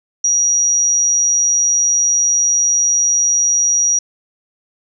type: tone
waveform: sine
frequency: 5760 Hz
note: F#8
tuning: 47 cents flat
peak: -11 dBFS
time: 0.24-3.99 s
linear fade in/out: 5 ms
effects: none